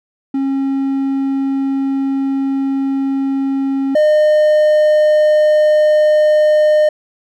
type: tone pair in turn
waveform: triangle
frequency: 271.7 / 608.6 Hz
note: C#4 / D#5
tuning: -35 / -38 cents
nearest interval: octave + major second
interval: 1397 cents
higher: second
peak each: -12 / -6 dBFS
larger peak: second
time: 0.34-3.95 / 3.95-6.89 s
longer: first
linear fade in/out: 5 ms
effects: none